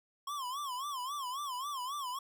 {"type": "tone with vibrato", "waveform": "square", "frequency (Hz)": 1077, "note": "C6", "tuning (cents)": 50, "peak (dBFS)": -37, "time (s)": [0.27, 2.19], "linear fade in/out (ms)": 5, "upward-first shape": "sine", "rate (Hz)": 3.7, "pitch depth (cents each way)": 160, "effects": []}